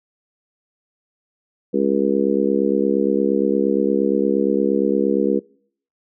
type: harmonic tone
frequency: 68.6 Hz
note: C#2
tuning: 17 cents flat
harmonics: 3 / 4 / 5 / 6 / 7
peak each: -22 / -22 / -22 / -22 / -22 dBFS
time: 1.73-5.4 s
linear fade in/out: 20 ms
effects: noise-tail reverb RT60 0.6 s tail -25 dB re dry